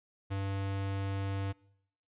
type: tone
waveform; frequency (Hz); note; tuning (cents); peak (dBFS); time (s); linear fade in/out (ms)
square; 98; G2; 0; -33; 0.3-1.53; 20
effects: noise-tail reverb RT60 0.7 s tail -23 dB re dry + resampled to 8000 Hz